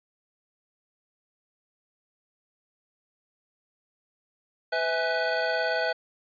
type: tone cluster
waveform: square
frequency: 503 / 650 / 829 / 1491 Hz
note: B4 / E5 / G#5 / F#6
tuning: +32 / -24 / -3 / +13 cents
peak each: -32 / -29 / -34 / -30 dBFS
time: 4.72-5.93 s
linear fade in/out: 10 ms
effects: resampled to 11025 Hz